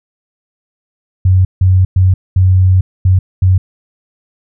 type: tone bursts at uneven times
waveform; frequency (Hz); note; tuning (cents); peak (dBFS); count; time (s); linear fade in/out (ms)
sine; 93; F#2; +9; -5; 6; 1.25-1.45 / 1.61-1.85 / 1.96-2.14 / 2.36-2.81 / 3.05-3.19 / 3.42-3.58; 5
effects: none